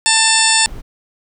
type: harmonic tone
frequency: 891 Hz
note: A5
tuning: 22 cents sharp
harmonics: 1 / 2 / 3 / 4 / 5 / 6 / 8 / 9 / 10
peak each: -19 / -19 / -19 / -19 / -19 / -19 / -19 / -19 / -19 dBFS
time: 0.06-0.66 s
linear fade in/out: 0 ms
type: noise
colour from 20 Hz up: brown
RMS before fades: -29 dBFS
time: 0.65-0.82 s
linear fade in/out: 20 ms
effects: none